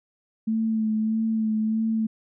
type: tone with vibrato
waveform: sine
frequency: 220 Hz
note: A3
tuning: in tune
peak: -21 dBFS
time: 0.47-2.07 s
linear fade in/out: 10 ms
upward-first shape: sine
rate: 1.6 Hz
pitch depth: 25 cents each way
effects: none